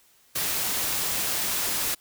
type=noise; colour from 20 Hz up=white; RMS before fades=-27 dBFS; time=0.35-1.95 s; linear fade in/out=10 ms; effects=white hiss -60 dBFS RMS until 2 s